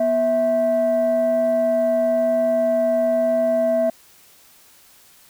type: tone pair together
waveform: sine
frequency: 244.1 / 654.9 Hz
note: B3 / E5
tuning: -20 / -11 cents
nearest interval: octave + perfect fourth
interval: 1709 cents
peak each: -23 / -15 dBFS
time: 0-3.9 s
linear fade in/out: 5 ms
effects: tanh soft clip ceiling -12 dBFS + white hiss -51 dBFS RMS until 5.29 s